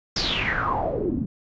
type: noise with low-pass filter sweep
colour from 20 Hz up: pink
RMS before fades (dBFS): -25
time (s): 0.16-1.26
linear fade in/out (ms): 5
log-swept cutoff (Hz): 5300 to 200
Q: 8.2
effects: resampled to 16000 Hz